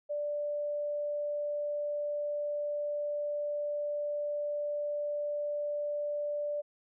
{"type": "tone", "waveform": "sine", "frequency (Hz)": 587.3, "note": "D5", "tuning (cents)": 0, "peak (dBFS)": -31, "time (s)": [0.09, 6.62], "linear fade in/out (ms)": 20, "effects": []}